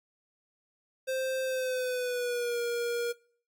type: tone with pitch glide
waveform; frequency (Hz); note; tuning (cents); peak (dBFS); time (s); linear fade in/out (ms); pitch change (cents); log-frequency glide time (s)
square; 523.3 to 474.4; C5 to A#4; 0 to +30; -30; 1.07-3.13; 20; -170; 1.43-2.59
effects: noise-tail reverb RT60 0.5 s tail -23 dB re dry + AAC 64 kbps